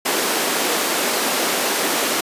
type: high-pass noise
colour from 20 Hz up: pink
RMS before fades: -20 dBFS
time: 0.05-2.21 s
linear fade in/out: 10 ms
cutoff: 260 Hz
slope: 24 dB/octave
effects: resampled to 32000 Hz